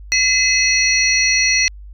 sine tone cluster, 2034 / 2570 / 4321 / 5810 Hz, C7 / E7 / C#8 / F#8, -50 / -45 / -45 / -32 cents, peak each -18 dBFS, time 0.12-1.68 s, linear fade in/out 0 ms, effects added 50 Hz sine -33 dBFS peak until 1.93 s

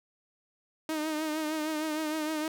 sawtooth tone with vibrato, 310 Hz, D#4, 6 cents flat, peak -26 dBFS, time 0.89-2.48 s, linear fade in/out 2 ms, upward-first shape triangle, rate 6.5 Hz, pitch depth 54 cents each way, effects none

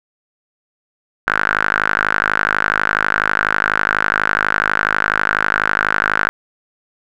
sawtooth tone with band-pass filter, 52.1 Hz, G#1, 6 cents sharp, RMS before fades -17 dBFS, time 1.27-6.29 s, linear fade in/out 0 ms, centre 1500 Hz, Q 6.9, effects none

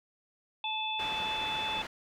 harmonic tone, 870 Hz, A5, 20 cents flat, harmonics 1 / 3 / 4, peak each -35 / -37 / -35 dBFS, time 0.64-1.82 s, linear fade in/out 2 ms
white low-pass noise, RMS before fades -41 dBFS, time 0.99-1.87 s, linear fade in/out 5 ms, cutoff 2100 Hz, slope 12 dB/octave
effects none

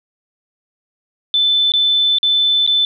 sine tone with dropouts, 3520 Hz, A7, in tune, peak -11 dBFS, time 1.34-2.85 s, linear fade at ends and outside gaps 1 ms, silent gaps 1.72-1.737 / 2.185-2.23 / 2.665-2.675 s, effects none

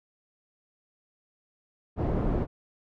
pink low-pass noise, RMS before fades -27 dBFS, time 1.96-2.47 s, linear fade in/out 50 ms, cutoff 580 Hz, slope 12 dB/octave, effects none

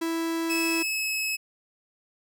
45% pulse tone, 329.6 Hz, E4, in tune, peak -26 dBFS, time 0.01-0.83 s, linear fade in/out 10 ms
sawtooth tone with pitch glide, 2601 to 2579 Hz, E7 to E7, -24 to -39 cents, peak -23 dBFS, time 0.49-1.37 s, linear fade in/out 20 ms, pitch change -15 cents, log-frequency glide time 0.62-1.09 s
effects none

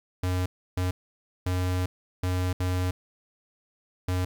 square tone bursts at uneven times, 91.1 Hz, F#2, 26 cents flat, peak -25 dBFS, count 6, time 0.23-0.46 / 0.77-0.91 / 1.46-1.86 / 2.23-2.53 / 2.6-2.91 / 4.08-4.25 s, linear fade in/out 5 ms, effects 10-bit

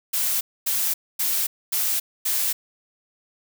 blue noise bursts, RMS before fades -23 dBFS, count 5, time 0.13-2.53 s, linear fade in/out 10 ms, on 280 ms, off 250 ms, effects none

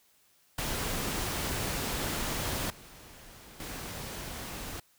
pink noise with level steps, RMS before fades -33 / -51 / -40 dBFS, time 0.58-4.8 s, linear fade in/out 5 ms, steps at 2.7 / 3.6 s, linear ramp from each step 2 ms, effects white hiss -66 dBFS RMS until 4.98 s

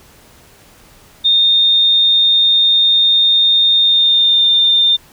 sine tone with pitch glide, 3655 to 3609 Hz, A#7 to A7, -35 to +43 cents, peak -8 dBFS, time 1.24-4.97 s, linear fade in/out 20 ms, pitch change -22 cents, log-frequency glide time 3.78-4.52 s, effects pink hiss -45 dBFS RMS until 5.12 s

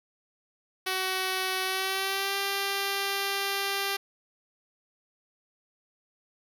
5% pulse tone with pitch glide, 375.7 to 395.5 Hz, F#4 to G4, +26 to +15 cents, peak -16 dBFS, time 0.86-3.97 s, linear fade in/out 10 ms, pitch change +89 cents, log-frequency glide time 1.63-2.36 s, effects none

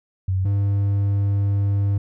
sine / triangle tone pair in turn, 94.1 / 100 Hz, F#2 / G2, +30 / +35 cents, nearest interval minor second, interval 105 cents, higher second, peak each -18 / -15 dBFS, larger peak second, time 0.28-0.45 / 0.45-1.98 s, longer second, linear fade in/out 5 ms, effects none

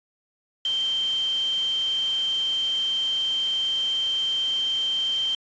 sine tone in noise, 3136 Hz, G7, in tune, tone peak -22 dBFS, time 0.65-5.35 s, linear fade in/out 2 ms, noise white, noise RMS -39 dBFS, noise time 0.65-5.35 s, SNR +14 dB, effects resampled to 16000 Hz

